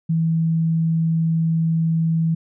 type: tone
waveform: sine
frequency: 163.1 Hz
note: E3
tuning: 18 cents flat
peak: -16 dBFS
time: 0.09-2.35 s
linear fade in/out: 10 ms
effects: none